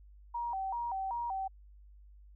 sine tone with vibrato, 854 Hz, G#5, 48 cents sharp, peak -33 dBFS, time 0.34-1.48 s, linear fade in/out 10 ms, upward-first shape square, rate 2.6 Hz, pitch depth 180 cents each way, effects added 50 Hz sine -53 dBFS peak until 2.35 s

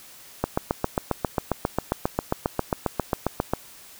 click train, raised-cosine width 1 ms, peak -7 dBFS, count 24, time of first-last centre 0.44-3.536 s, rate 7.43 Hz, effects white hiss -47 dBFS RMS until 3.99 s

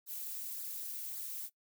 violet noise with flanger, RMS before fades -42 dBFS, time 0.06-1.5 s, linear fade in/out 50 ms, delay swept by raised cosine 0.34 to 4.74 ms, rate 1.8 Hz, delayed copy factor -0.6, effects noise-tail reverb RT60 0.1 s tail -19 dB re dry

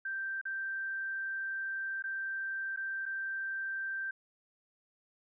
sine tone with dropouts, 1568 Hz, G6, in tune, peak -34 dBFS, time 0.05-4.11 s, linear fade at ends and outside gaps 5 ms, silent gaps 0.414-0.453 / 2.024-2.039 / 2.763-2.772 / 3.056-3.061 s, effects none

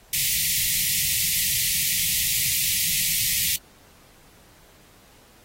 white band-stop noise, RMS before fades -23 dBFS, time 0.13-3.56 s, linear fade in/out 2 ms, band 190 to 1900 Hz, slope 96 dB/octave, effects pink hiss -54 dBFS RMS until 5.44 s + AAC 48 kbps

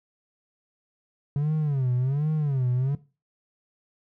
triangle tone with vibrato, 139 Hz, C#3, 5 cents sharp, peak -19 dBFS, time 1.36-2.95 s, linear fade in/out 2 ms, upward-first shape sine, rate 1.3 Hz, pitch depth 200 cents each way, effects noise-tail reverb RT60 0.3 s tail -18 dB re dry + tanh soft clip ceiling -15 dBFS

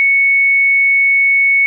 sine tone, 2215 Hz, C#7, 2 cents flat, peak -8 dBFS, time 0-1.66 s, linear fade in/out 0 ms, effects none

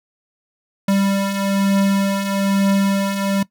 square beating tone pair, 196 / 197.1 Hz, G3 / G3, 0 / +10 cents, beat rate 1.1 Hz, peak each -24 / -17 dBFS, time 0.88-3.43 s, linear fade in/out 5 ms, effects noise-tail reverb RT60 0.1 s tail -19 dB re dry

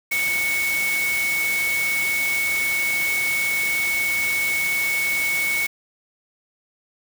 sine tone in noise, 2217 Hz, C#7, in tune, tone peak -20 dBFS, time 0.11-5.67 s, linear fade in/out 10 ms, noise white, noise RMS -29 dBFS, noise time 0.11-5.67 s, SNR +6 dB, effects none

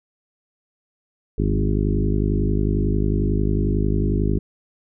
harmonic tone with a mistuned harmonic, 51.1 Hz, G#1, 27 cents flat, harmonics 1 / 2 / 3 / 4 / 5 / 6 / 7 / 8, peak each -21 / -24 / -26 / -27 / -28 / -29 / -29 / -30 dBFS, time 1.38-4.39 s, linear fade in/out 5 ms, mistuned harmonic 3, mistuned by +27 cents, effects none

